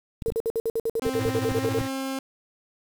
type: clicks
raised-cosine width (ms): 5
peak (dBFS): -20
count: 7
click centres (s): 0.222 / 0.284 / 0.321 / 1.066 / 1.26 / 1.517 / 1.813
type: tone bursts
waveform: sine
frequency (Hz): 453.7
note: A#4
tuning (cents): -47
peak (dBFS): -22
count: 16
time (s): 0.26-1.788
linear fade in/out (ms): 0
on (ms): 43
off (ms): 56
type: tone with pitch glide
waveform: sawtooth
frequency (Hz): 261.6 to 267.3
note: C4 to C4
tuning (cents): 0 to +37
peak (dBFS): -24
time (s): 1.02-2.19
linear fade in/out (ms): 2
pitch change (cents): +37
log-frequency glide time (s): 1.5-1.69
type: tone with tremolo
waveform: square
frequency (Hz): 110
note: A2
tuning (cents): 0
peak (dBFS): -26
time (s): 1.13-1.88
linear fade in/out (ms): 50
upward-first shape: sine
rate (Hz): 14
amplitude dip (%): 85
effects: 7-bit